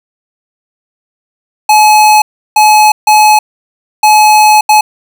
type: tone bursts at uneven times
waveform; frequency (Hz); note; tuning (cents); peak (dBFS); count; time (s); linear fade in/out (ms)
square; 852; G#5; +44; -3; 5; 1.69-2.22 / 2.56-2.92 / 3.07-3.39 / 4.03-4.61 / 4.69-4.81; 5
effects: none